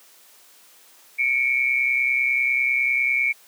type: tone pair together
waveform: sine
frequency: 2206 / 2336 Hz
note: C#7 / D7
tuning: -9 / -10 cents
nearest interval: minor second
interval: 99 cents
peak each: -21 dBFS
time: 1.18-3.33 s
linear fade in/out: 20 ms
effects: white hiss -52 dBFS RMS until 3.47 s + high-pass 300 Hz 12 dB/octave